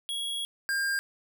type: tone pair in turn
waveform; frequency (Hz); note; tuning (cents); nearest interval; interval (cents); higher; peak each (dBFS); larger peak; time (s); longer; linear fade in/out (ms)
square; 3322 / 1604.4; G#7 / G6; 0 / +40; octave + minor second; 1260; first; -31 / -27; second; 0.09-0.45 / 0.69-0.99; first; 0
effects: none